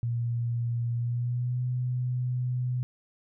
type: tone with pitch glide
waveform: sine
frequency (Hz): 118.3 to 125.05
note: A#2 to B2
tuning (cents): +26 to +22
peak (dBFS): -26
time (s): 0.03-2.83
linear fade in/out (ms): 0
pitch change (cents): +96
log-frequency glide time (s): 0.94-1.63
effects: none